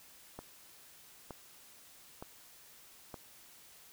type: click train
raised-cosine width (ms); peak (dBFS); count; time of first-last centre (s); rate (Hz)
1; -29; 4; 0.39-3.142; 1.09
effects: white hiss -58 dBFS RMS until 3.92 s